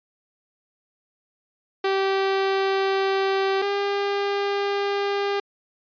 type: tone pair in turn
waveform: sawtooth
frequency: 387.8 / 401.7 Hz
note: G4 / G4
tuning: -19 / +42 cents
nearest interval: minor second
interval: 61 cents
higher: second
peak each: -16 / -18 dBFS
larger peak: first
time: 1.84-3.62 / 3.62-5.4 s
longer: neither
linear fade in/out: 5 ms
effects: resampled to 11025 Hz